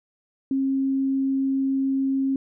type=tone; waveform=sine; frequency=269.3 Hz; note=C#4; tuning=50 cents flat; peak=-20 dBFS; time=0.51-2.36 s; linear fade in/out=2 ms; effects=none